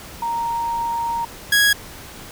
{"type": "tone pair in turn", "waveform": ["sine", "sawtooth"], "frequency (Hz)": [931, 1658.9], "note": ["A#5", "G#6"], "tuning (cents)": [-2, -2], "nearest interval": "minor seventh", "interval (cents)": 1000, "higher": "second", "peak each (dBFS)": [-20, -9], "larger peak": "second", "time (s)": [[0.22, 1.25], [1.52, 1.73]], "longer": "first", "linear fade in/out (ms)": 5, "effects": ["pink hiss -38 dBFS RMS until 2.31 s"]}